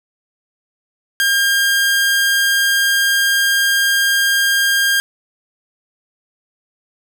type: tone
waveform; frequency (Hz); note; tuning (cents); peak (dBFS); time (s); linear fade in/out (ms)
sawtooth; 1608; G6; +44; -9; 1.2-5; 0
effects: none